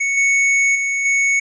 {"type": "tone with level steps", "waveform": "square", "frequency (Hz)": 2217, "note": "C#7", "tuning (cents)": 0, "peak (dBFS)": [-17, -13, -18, -14], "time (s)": [0, 1.4], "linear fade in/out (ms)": 10, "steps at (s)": [0.17, 0.75, 1.05], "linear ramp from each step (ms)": 5, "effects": ["resampled to 16000 Hz"]}